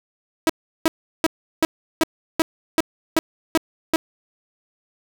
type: tone bursts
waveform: sawtooth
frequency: 322.8 Hz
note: E4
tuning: 36 cents flat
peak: -10 dBFS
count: 10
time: 0.47-3.96 s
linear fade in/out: 0 ms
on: 25 ms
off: 360 ms
effects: none